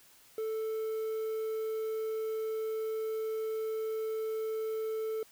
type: tone with quantisation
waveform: triangle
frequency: 440 Hz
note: A4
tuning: in tune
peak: -30 dBFS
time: 0.38-5.23 s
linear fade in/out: 2 ms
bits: 9
effects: white hiss -60 dBFS RMS until 5.31 s